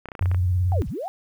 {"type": "clicks", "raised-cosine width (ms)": 0.5, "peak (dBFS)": -20, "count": 9, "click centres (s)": [0.057, 0.087, 0.118, 0.152, 0.193, 0.225, 0.258, 0.315, 0.346]}
{"type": "tone with vibrato", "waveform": "sine", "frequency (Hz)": 90.3, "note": "F#2", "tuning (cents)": -42, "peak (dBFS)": -18, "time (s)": [0.21, 0.82], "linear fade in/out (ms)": 0, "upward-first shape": "square", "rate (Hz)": 18, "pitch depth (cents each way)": 65}
{"type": "linear two-way sweep", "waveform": "sine", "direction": "down then up", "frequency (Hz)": [806, 37.21, 806], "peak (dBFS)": -27, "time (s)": [0.72, 1.08], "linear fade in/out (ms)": 0, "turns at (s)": 0.88}
{"effects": ["9-bit"]}